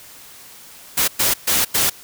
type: noise bursts at uneven times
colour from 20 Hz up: white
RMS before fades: -17 dBFS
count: 4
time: 0.97-1.08 / 1.19-1.34 / 1.47-1.65 / 1.74-1.9 s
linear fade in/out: 10 ms
effects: white hiss -42 dBFS RMS until 2.03 s